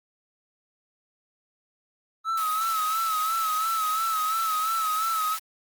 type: tone with vibrato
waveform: triangle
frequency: 1295 Hz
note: E6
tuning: 31 cents flat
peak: -22 dBFS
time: 2.24-5.38 s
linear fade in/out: 50 ms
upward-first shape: sine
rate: 2.9 Hz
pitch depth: 54 cents each way
type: high-pass noise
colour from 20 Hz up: white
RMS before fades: -35 dBFS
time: 2.37-5.39 s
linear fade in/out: 5 ms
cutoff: 770 Hz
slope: 24 dB/octave
effects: Opus 32 kbps